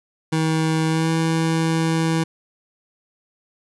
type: tone with pitch glide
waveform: 25% pulse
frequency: 159.4 to 162.56 Hz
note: D#3 to E3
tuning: +42 to -24 cents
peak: -14 dBFS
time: 0.32-2.24 s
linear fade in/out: 10 ms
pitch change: +34 cents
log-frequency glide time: 0.88-1.1 s
effects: resampled to 24000 Hz + 9-bit